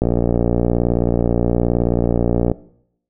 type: click train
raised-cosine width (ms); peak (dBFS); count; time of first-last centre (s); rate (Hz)
2; -3; 148; 0.02-2.516; 58.9
effects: noise-tail reverb RT60 0.7 s tail -19 dB re dry